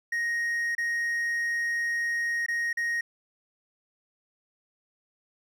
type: tone with dropouts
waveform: triangle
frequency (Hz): 1872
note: A#6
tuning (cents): +7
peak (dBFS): -24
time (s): 0.12-3.01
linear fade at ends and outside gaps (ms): 5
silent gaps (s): 0.751-0.78 / 2.463-2.483 / 2.73-2.771
effects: none